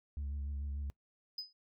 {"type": "tone with vibrato", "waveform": "sine", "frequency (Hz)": 70.9, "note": "C#2", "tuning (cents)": 40, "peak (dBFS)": -34, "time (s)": [0.17, 0.9], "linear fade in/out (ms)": 0, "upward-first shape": "sine", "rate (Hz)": 6.8, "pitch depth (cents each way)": 37}
{"type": "tone with exponential decay", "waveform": "sine", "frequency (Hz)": 5010, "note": "D#8", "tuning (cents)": 11, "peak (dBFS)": -33, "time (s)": [1.38, 1.53], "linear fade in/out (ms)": 5, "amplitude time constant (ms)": 32}
{"effects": ["noise-tail reverb RT60 0.1 s tail -25 dB re dry", "tanh soft clip ceiling -35 dBFS"]}